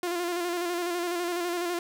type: tone with vibrato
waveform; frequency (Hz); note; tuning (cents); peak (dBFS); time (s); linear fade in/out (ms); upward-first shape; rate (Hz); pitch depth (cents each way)
sawtooth; 349.2; F4; 0; -24; 0.03-1.79; 2; square; 12; 35
effects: none